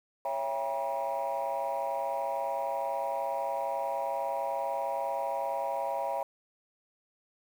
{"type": "chord", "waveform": "sine", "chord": "C# diminished seventh", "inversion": "none", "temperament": "just", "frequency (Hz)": [554.4, 665.2, 798.3, 957.9], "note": ["C#5", "E5", "G5", "Bb5"], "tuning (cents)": [0, 16, 31, 47], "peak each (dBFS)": -34, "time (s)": [0.25, 6.23], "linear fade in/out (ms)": 2, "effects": ["tanh soft clip ceiling -24 dBFS", "9-bit"]}